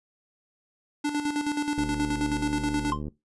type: tone with tremolo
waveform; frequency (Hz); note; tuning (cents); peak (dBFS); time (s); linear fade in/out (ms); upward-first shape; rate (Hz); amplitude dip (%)
square; 293.7; D4; 0; -24; 1.04-2.93; 10; square; 9.4; 55
type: click train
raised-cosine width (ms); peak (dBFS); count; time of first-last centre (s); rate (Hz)
3; -22; 98; 1.78-3.082; 74.5
type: tone with exponential decay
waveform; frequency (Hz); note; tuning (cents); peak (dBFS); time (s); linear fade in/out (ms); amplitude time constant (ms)
triangle; 1048; C6; +2; -19; 2.92-3.02; 2; 20
effects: noise-tail reverb RT60 0.2 s tail -19 dB re dry + resampled to 24000 Hz